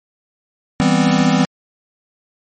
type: chord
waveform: square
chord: C major seventh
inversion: first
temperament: equal with one note detuned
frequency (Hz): 164.81 / 197.82 / 246.9 / 261.6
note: E3 / G3 / B3 / C4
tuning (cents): 0 / +16 / 0 / 0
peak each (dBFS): -18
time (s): 0.8-1.45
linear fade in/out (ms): 0
effects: MP3 32 kbps

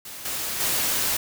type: noise with level steps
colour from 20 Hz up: white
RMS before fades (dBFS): -38 / -29 / -24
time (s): 0.05-1.17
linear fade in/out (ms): 5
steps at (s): 0.25 / 0.6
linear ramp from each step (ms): 5
effects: none

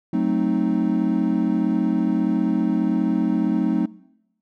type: chord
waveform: triangle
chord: F# diminished seventh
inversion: none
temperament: equal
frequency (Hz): 185 / 220 / 261.6 / 311.1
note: F#3 / A3 / C4 / Eb4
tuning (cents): 0 / 0 / 0 / 0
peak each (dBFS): -22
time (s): 0.13-3.86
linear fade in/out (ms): 5
effects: noise-tail reverb RT60 0.9 s tail -22 dB re dry

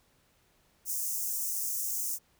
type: high-pass noise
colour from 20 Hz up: white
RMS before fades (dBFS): -33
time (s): 0.85-2.19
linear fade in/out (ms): 50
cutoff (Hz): 5800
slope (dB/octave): 48
effects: pink hiss -68 dBFS RMS until 2.39 s

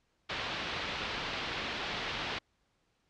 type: low-pass noise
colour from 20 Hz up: white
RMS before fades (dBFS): -37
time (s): 0.29-2.39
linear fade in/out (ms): 10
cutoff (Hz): 3900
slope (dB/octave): 24
effects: pink hiss -75 dBFS RMS until 3.09 s + low-pass 6000 Hz 12 dB/octave

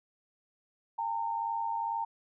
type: tone pair together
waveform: sine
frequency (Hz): 811 / 913.2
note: G#5 / A#5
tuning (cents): -41 / -36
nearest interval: major second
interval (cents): 205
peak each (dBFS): -37 / -31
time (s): 0.98-2.05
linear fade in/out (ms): 10
effects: none

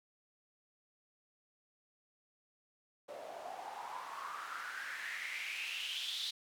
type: noise with band-pass filter sweep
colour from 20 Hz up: white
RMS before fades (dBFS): -43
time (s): 3.08-6.31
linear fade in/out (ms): 10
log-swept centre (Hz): 570 to 3800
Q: 6
effects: none

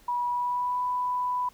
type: tone with pitch glide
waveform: sine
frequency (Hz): 972 to 992.4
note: B5 to B5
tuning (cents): -28 to +8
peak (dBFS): -25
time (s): 0.08-1.49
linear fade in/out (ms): 5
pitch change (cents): +36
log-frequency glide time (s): 0.27-0.8
effects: pink hiss -58 dBFS RMS until 1.53 s

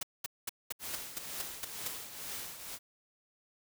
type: noise bursts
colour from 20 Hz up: white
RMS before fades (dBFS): -36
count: 9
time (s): 0.01-1.879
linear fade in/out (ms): 5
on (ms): 21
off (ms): 210
type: noise with tremolo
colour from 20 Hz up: white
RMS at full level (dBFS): -40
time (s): 0.79-2.79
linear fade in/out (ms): 50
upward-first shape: triangle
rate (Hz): 2.1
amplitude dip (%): 65
effects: none

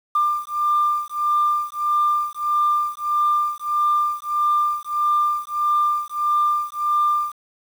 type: beating tone pair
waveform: sine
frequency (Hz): 1193 / 1194.6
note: D6 / D6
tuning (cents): +27 / +29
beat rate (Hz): 1.6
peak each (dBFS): -20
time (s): 0.15-7.32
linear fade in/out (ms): 5
effects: tanh soft clip ceiling -10 dBFS + 7-bit

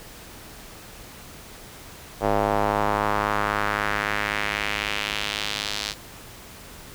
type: tone with band-pass filter sweep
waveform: square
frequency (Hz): 51.91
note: G#1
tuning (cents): 0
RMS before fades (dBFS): -25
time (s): 2.2-5.95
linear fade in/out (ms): 50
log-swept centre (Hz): 670 to 4500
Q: 1.7
effects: pink hiss -43 dBFS RMS until 6.94 s

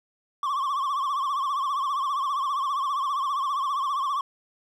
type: tone with vibrato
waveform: triangle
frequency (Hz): 1108.7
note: C#6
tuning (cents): 0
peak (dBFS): -22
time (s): 0.43-4.21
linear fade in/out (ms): 2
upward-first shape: triangle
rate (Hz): 15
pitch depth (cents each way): 130
effects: none

